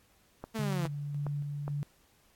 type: click train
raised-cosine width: 1 ms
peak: -25 dBFS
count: 4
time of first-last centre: 0.44-1.68 s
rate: 2.42 Hz
type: linear sweep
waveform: sawtooth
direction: down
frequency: 227.1 to 160 Hz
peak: -29 dBFS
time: 0.54-0.88 s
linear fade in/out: 20 ms
type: tone with tremolo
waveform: sine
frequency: 144.5 Hz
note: D3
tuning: 28 cents flat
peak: -31 dBFS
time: 0.59-1.83 s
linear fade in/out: 0 ms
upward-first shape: square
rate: 1.8 Hz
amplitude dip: 30%
effects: pink hiss -66 dBFS RMS until 2.35 s + AAC 64 kbps